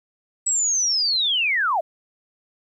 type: linear sweep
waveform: sine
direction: down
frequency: 7902 to 587.3 Hz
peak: -18 dBFS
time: 0.46-1.81 s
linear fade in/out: 10 ms
effects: 10-bit